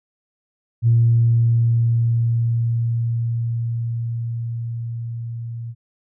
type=tone with level ramp; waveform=sine; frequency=116.54 Hz; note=A#2; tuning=in tune; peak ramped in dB=-10 to -27 dBFS; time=0.82-5.75 s; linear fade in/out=50 ms; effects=tanh soft clip ceiling -6 dBFS